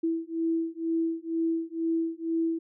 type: beating tone pair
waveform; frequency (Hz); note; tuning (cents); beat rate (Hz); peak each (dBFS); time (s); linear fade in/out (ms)
sine; 327.7 / 329.8; E4 / E4; -10 / +1; 2.1; -29; 0.03-2.59; 10
effects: none